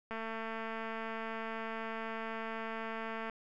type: click train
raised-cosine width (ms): 0.5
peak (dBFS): -26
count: 715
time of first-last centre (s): 0.11-3.297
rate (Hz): 224
effects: none